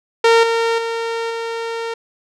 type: tone with level steps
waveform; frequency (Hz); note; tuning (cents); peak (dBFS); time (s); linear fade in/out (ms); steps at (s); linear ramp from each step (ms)
sawtooth; 458.8; A#4; -28; -5 / -11 / -16 / -18; 0.24-1.94; 5; 0.43 / 0.78 / 1.3; 5
effects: low-pass 5000 Hz 12 dB/octave